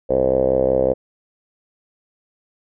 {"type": "tone with low-pass filter", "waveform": "5% pulse", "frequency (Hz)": 65.41, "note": "C2", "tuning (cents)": 0, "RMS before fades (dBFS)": -17, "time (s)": [0.09, 0.94], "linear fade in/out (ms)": 20, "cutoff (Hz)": 530, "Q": 7.4, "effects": []}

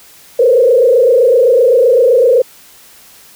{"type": "tone with frequency modulation", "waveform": "sine", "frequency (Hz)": 493.9, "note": "B4", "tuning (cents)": 0, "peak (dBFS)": -5, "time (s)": [0.39, 2.42], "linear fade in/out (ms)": 5, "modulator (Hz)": 27.8, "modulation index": 1.5, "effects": ["white hiss -41 dBFS RMS until 3.35 s"]}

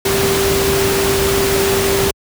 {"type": "tone in noise", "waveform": "sine", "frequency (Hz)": 392, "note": "G4", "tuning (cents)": 0, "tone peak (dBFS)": -15, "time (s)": [0.05, 2.11], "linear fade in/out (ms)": 5, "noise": "pink", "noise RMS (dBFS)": -17, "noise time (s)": [0.05, 2.11], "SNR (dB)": -1, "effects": ["high-pass 60 Hz 12 dB/octave"]}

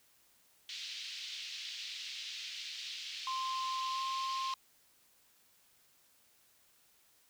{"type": "band-pass noise", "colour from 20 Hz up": "pink", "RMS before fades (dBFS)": -44, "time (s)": [0.69, 4.54], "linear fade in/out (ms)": 2, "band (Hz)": [2800, 4900], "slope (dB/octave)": 24}
{"type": "tone with pitch glide", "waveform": "triangle", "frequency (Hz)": [1046.5, 1057.4], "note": ["C6", "C6"], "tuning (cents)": [0, 18], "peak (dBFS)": -33, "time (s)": [3.27, 4.54], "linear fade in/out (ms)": 2, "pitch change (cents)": 18, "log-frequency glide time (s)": [3.91, 4]}
{"effects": ["white hiss -68 dBFS RMS until 7.29 s"]}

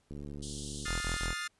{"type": "click train", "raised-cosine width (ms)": 3, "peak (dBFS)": -31, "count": 55, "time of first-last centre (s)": [0.11, 0.856], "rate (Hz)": 72.4}
{"type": "band-pass noise", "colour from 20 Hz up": "white", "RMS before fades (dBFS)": -45, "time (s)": [0.42, 1.27], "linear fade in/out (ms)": 10, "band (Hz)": [3000, 10000], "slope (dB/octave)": 96}
{"type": "chord", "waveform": "sawtooth", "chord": "F dominant seventh", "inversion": "third", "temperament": "equal with one note detuned", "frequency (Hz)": [1244.5, 1409.1, 1760, 2093], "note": ["Eb6", "F6", "A6", "C7"], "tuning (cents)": [0, 15, 0, 0], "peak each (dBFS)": [-39, -36, -36, -39], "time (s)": [0.85, 1.48], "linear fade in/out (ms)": 10}
{"type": "tone bursts", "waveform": "sawtooth", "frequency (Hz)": 41.99, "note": "E1", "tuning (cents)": 33, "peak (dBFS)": -29, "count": 3, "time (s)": [0.87, 1.338], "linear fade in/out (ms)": 20, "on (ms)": 140, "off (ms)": 24}
{"effects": ["pink hiss -72 dBFS RMS until 1.59 s", "resampled to 24000 Hz"]}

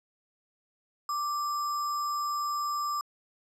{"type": "tone with sample-and-hold", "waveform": "sine", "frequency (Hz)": 1174.7, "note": "D6", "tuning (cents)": 0, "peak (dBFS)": -28, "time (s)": [1.09, 3.01], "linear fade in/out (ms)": 2, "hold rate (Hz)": 6300, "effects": ["low-pass 11000 Hz 12 dB/octave"]}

